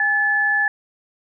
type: tone pair together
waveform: sine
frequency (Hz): 816 / 1729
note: G#5 / A6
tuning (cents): -31 / -31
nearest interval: octave + minor second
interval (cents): 1300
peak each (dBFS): -25 / -16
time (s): 0-0.68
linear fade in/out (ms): 2
effects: none